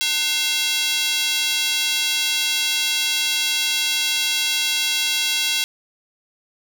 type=tone with high-pass filter; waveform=square; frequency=301.1 Hz; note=D4; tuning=43 cents sharp; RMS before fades=-21 dBFS; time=0.01-5.64 s; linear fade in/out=0 ms; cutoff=3200 Hz; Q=2; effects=none